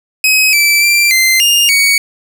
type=tone with pitch steps; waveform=sawtooth; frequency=2540 / 2324 / 2359 / 2077 / 2821 / 2243 Hz; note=D#7 / D7 / D7 / C7 / F7 / C#7; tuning=+35 / -19 / +7 / -13 / +17 / +20 cents; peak=-4 dBFS; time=0.24-1.98 s; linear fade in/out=2 ms; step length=290 ms; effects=none